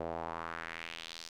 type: tone with band-pass filter sweep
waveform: sawtooth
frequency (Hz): 82.7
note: E2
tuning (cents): +6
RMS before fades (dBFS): -42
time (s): 0-1.29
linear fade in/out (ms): 5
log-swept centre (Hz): 560 to 5200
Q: 2.2
effects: none